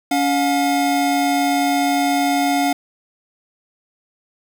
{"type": "tone pair together", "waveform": "square", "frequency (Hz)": [281.5, 716], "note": ["C#4", "F5"], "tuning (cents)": [27, 43], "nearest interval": "octave + major third", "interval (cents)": 1616, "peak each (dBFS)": -19, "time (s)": [0.11, 2.73], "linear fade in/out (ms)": 5, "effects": ["9-bit"]}